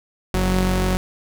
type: tone pair together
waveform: sawtooth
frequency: 46.76 / 185 Hz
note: F#1 / F#3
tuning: +19 / 0 cents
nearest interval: 2 octaves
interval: 2381 cents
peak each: -16 dBFS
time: 0.34-0.97 s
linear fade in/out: 0 ms
effects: none